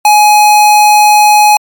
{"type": "tone", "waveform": "square", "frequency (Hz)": 840, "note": "G#5", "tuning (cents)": 19, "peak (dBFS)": -3, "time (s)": [0.05, 1.57], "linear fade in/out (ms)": 2, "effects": ["MP3 96 kbps"]}